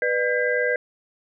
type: tone cluster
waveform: sine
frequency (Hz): 493.3 / 602 / 1603 / 2007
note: B4 / D5 / G6 / B6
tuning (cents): -2 / +43 / +38 / +27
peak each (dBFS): -23 / -27 / -24 / -28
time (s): 0.02-0.76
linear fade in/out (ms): 2
effects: none